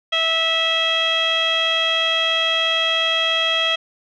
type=tone with low-pass filter; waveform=15% pulse; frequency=653 Hz; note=E5; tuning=17 cents flat; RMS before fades=-19 dBFS; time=0.12-3.76 s; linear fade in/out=10 ms; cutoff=3400 Hz; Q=9.5; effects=none